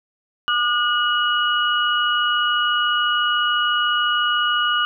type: tone cluster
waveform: sine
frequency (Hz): 1210 / 1444 / 2916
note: D#6 / F#6 / F#7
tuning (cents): -49 / -43 / -26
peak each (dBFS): -21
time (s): 0.48-4.85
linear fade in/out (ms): 0
effects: none